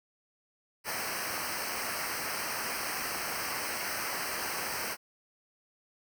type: noise with comb filter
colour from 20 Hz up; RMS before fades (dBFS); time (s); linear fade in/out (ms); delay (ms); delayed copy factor
pink; -35; 0.84-4.97; 50; 0.28; -1
effects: none

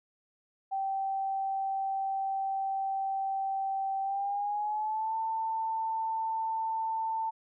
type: tone with pitch glide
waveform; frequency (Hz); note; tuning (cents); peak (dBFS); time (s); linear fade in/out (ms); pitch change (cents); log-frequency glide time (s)
sine; 777 to 892.5; G5 to A5; -16 to +24; -29; 0.71-7.31; 20; +240; 4.02-5.16
effects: none

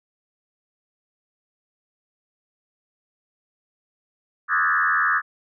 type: tone with frequency modulation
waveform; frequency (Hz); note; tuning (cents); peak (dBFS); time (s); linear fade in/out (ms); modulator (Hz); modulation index
sine; 1464; F#6; -19; -17; 4.48-5.22; 50; 83.5; 3.6
effects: none

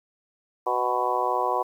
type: harmonic tone with a mistuned harmonic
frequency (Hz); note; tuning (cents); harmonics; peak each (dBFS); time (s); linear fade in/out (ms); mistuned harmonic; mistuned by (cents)
124.3; B2; +12; 3 / 4 / 5 / 6 / 7 / 8 / 9; -32 / -30 / -32 / -28 / -33 / -26 / -32; 0.66-1.63; 10; 9; -16
effects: 9-bit

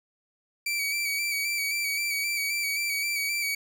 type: tone with vibrato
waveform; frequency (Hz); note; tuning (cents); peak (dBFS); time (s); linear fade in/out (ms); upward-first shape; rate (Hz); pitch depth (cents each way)
sawtooth; 2302; D7; -35; -23; 0.66-3.55; 5; square; 3.8; 31
effects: none

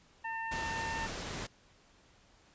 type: harmonic tone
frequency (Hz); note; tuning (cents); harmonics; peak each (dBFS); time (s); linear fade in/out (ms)
903; A5; +45; 1 / 2 / 3; -38 / -39 / -47; 0.24-1.07; 10
type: noise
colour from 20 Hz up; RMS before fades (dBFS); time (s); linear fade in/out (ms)
pink; -40; 0.51-1.47; 10
effects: pink hiss -64 dBFS RMS until 2.54 s + resampled to 16000 Hz

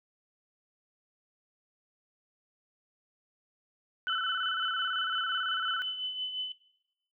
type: tone with vibrato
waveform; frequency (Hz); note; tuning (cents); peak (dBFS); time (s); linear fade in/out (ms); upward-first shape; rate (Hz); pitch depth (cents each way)
sine; 1414; F6; +21; -30; 4.07-5.82; 0; square; 18; 98
type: tone with tremolo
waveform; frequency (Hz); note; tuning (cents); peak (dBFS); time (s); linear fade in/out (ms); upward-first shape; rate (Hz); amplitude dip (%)
sine; 3016; F#7; +32; -29; 4.08-6.52; 2; triangle; 5.7; 55
effects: noise-tail reverb RT60 0.8 s tail -18 dB re dry

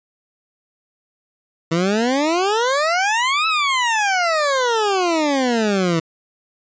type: exponential two-way sweep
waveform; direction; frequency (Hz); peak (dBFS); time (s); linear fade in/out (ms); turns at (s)
20% pulse; up then down; 160 to 1318.5 to 160; -11; 1.71-6; 10; 3.47
effects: resampled to 16000 Hz

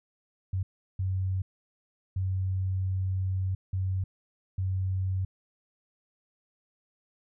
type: tone bursts at uneven times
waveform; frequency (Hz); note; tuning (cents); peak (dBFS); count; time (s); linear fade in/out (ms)
sine; 94.2; F#2; +32; -26; 5; 0.53-0.63 / 0.99-1.42 / 2.16-3.55 / 3.73-4.04 / 4.58-5.25; 5
effects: none

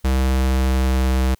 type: tone with pitch glide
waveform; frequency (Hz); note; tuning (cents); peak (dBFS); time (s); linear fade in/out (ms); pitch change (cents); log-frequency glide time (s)
square; 65.41 to 64.85; C2 to C2; 0 to -15; -16; 0.04-1.35; 10; -15; 0.31-1.14
effects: white hiss -60 dBFS RMS until 1.39 s

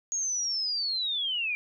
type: linear sweep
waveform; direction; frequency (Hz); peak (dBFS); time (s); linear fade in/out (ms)
sine; down; 6645 to 2349; -27; 0.12-1.55; 0
effects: none

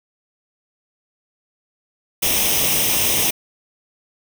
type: noise with comb filter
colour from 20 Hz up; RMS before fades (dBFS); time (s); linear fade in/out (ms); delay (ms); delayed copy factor
white; -18; 2.22-3.31; 10; 0.34; +0.65
effects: none

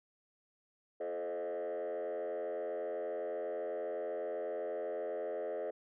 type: tone with frequency modulation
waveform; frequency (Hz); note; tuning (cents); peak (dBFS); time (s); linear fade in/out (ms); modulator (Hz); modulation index
sine; 523.3; C5; 0; -33; 1-5.71; 10; 87.9; 1.5
effects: tanh soft clip ceiling -35 dBFS

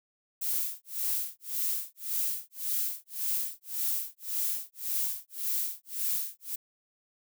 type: noise with tremolo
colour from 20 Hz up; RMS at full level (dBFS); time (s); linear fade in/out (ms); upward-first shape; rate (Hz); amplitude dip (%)
violet; -29; 0.41-6.56; 10; sine; 1.8; 100
effects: none

